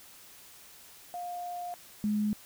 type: tone pair in turn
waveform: sine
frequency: 707 / 210.2 Hz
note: F5 / G#3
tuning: +21 / +21 cents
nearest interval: octave + major sixth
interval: 2100 cents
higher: first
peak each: -35 / -26 dBFS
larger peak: second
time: 1.14-1.74 / 2.04-2.33 s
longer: first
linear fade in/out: 0 ms
effects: white hiss -53 dBFS RMS until 2.45 s